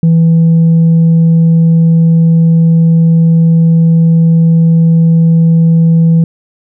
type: tone with tanh clipping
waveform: sine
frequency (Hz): 164.81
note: E3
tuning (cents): 0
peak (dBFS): -4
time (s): 0.03-6.24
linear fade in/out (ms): 2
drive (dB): 1
effects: none